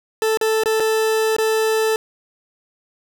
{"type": "tone with dropouts", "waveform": "40% pulse", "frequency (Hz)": 440, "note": "A4", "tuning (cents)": 0, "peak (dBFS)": -15, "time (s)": [0.22, 1.96], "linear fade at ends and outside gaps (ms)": 1, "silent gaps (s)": [[0.373, 0.412], [0.636, 0.658], [0.799, 0.803], [1.365, 1.384]], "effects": []}